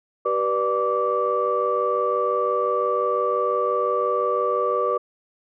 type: tone cluster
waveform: sine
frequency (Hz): 386.2 / 486.2 / 592 / 1163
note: G4 / B4 / D5 / D6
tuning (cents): -26 / -27 / +14 / -17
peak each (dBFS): -27 / -23 / -26 / -23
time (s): 0.25-4.98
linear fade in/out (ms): 10
effects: tanh soft clip ceiling -9 dBFS